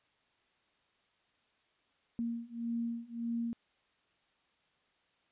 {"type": "beating tone pair", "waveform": "sine", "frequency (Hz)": [232.3, 234], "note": ["A#3", "A#3"], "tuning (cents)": [-6, 7], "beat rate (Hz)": 1.7, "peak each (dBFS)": [-38, -37], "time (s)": [2.19, 3.53], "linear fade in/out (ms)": 0, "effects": ["white hiss -73 dBFS RMS until 5.31 s", "resampled to 8000 Hz"]}